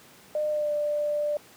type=tone with pitch glide; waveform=sine; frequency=605 to 592.2 Hz; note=D#5 to D5; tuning=-49 to +14 cents; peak=-24 dBFS; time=0.35-1.37 s; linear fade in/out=2 ms; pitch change=-37 cents; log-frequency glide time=0.5-0.71 s; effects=pink hiss -52 dBFS RMS until 1.56 s + high-pass 150 Hz 12 dB/octave